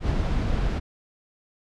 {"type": "noise with ADSR envelope", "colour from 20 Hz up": "brown", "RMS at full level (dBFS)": -22, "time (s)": [0, 0.8], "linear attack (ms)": 85, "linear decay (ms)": 44, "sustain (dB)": -2, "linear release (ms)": 23, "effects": ["low-pass 5000 Hz 12 dB/octave"]}